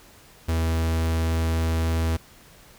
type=tone; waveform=45% pulse; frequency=81.5 Hz; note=E2; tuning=19 cents flat; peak=-21 dBFS; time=0.48-2.17 s; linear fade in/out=10 ms; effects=pink hiss -51 dBFS RMS until 2.78 s